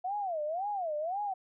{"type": "tone with vibrato", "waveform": "sine", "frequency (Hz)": 704, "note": "F5", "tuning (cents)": 14, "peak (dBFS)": -31, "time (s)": [0.04, 1.34], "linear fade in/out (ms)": 10, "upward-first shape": "sine", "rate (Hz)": 1.9, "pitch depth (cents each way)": 290, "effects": []}